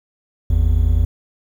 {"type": "tone pair together", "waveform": "triangle", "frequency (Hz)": [52.23, 81.8], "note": ["G#1", "E2"], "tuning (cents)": [11, -13], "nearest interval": "minor sixth", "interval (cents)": 776, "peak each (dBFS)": -13, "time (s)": [0.5, 1.05], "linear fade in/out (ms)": 5, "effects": ["8-bit"]}